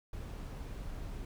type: noise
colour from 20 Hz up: brown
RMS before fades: -42 dBFS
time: 0.13-1.25 s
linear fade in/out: 2 ms
effects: none